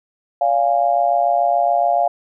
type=tone with amplitude modulation; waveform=sine; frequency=698.5 Hz; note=F5; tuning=in tune; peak=-9 dBFS; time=0.41-2.08 s; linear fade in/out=5 ms; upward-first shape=sine; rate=127 Hz; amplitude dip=95%; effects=none